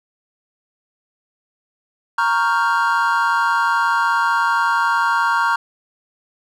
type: chord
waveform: triangle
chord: G half-diminished seventh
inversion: first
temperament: equal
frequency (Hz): 932.3 / 1108.7 / 1396.9 / 1568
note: Bb5 / Db6 / F6 / G6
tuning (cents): 0 / 0 / 0 / 0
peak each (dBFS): -17 / -19 / -18 / -22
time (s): 2.18-5.56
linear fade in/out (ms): 5
effects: none